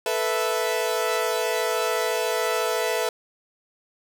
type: chord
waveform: sawtooth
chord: A suspended second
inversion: none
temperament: equal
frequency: 440 / 493.9 / 659.3 Hz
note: A4 / B4 / E5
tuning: 0 / 0 / 0 cents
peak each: -23 dBFS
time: 0.06-3.09 s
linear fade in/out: 2 ms
effects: none